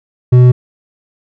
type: tone with hard clipping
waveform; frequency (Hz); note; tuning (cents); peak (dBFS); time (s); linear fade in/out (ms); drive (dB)
sine; 124.7; B2; +17; -4; 0.32-0.52; 10; 6
effects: none